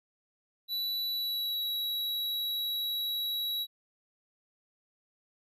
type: tone with pitch glide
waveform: square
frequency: 3951 to 3888 Hz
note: B7 to B7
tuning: 0 to -28 cents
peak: -31 dBFS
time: 0.68-3.67 s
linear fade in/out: 50 ms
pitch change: -28 cents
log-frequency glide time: 1.08-1.7 s
effects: none